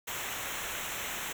pink noise with comb filter, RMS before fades -37 dBFS, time 0.07-1.33 s, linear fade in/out 10 ms, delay 0.21 ms, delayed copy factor -0.8, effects none

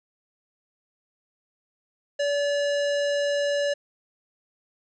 square tone, 574 Hz, D5, 40 cents flat, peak -23 dBFS, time 2.19-3.74 s, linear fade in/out 10 ms, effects resampled to 16000 Hz + 10-bit

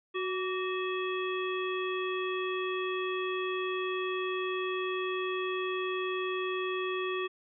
harmonic tone with a mistuned harmonic, 370 Hz, F#4, in tune, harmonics 1 / 3 / 5 / 7 / 9, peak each -32 / -37 / -41 / -40 / -43 dBFS, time 0.14-7.28 s, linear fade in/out 20 ms, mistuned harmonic 3, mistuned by +62 cents, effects none

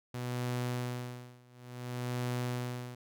sawtooth tone with tremolo, 123.47 Hz, B2, in tune, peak -28 dBFS, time 0.14-2.95 s, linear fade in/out 5 ms, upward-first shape sine, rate 0.57 Hz, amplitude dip 95%, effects none

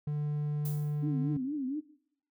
triangle tone, 148.3 Hz, D3, 17 cents sharp, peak -28 dBFS, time 0.07-1.37 s, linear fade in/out 5 ms
violet noise with exponential decay, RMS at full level -40 dBFS, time 0.65-1.06 s, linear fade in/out 5 ms, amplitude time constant 87 ms
sine tone with vibrato, 277.8 Hz, C#4, 4 cents sharp, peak -31 dBFS, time 1.02-1.81 s, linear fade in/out 20 ms, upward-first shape triangle, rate 4.3 Hz, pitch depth 190 cents each way
effects noise-tail reverb RT60 0.7 s tail -20 dB re dry

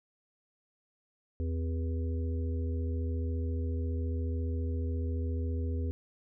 harmonic tone with a mistuned harmonic, 80.9 Hz, E2, 32 cents flat, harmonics 1 / 3 / 5 / 6, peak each -30 / -40 / -44 / -46 dBFS, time 1.4-5.91 s, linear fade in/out 0 ms, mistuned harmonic 3, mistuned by +100 cents, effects none

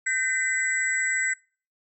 sine tone cluster, 1546 / 1857 / 2023 / 7770 Hz, G6 / A#6 / B6 / B8, -24 / -7 / +41 / -29 cents, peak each -29 / -33 / -25 / -29 dBFS, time 0.06-1.34 s, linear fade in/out 10 ms, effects noise-tail reverb RT60 0.4 s tail -25 dB re dry

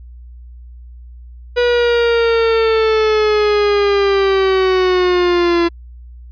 45% pulse linear sweep, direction down, 487.4 to 338.9 Hz, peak -11 dBFS, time 1.56-5.69 s, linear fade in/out 20 ms, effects added 60 Hz sine -33 dBFS peak until 6.31 s + resampled to 11025 Hz

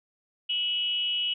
sine tone with frequency modulation, 2939 Hz, F#7, 12 cents flat, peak -25 dBFS, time 0.49-1.34 s, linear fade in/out 10 ms, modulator 324 Hz, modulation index 0.48, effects none

